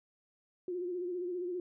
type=tone with vibrato; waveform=sine; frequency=356.9 Hz; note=F4; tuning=38 cents sharp; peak=-34 dBFS; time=0.68-1.6 s; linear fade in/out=2 ms; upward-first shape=sine; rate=15 Hz; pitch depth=55 cents each way; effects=none